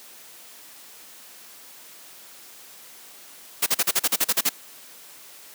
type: noise bursts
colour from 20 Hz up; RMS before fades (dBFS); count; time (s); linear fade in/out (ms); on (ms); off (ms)
white; -20; 11; 3.62-4.494; 10; 44; 39
effects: white hiss -46 dBFS RMS until 5.54 s + high-pass 200 Hz 12 dB/octave